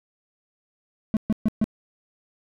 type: tone bursts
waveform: triangle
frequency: 217.1 Hz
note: A3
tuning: 23 cents flat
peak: -15 dBFS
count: 4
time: 1.14-1.642 s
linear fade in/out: 0 ms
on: 28 ms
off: 130 ms
effects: none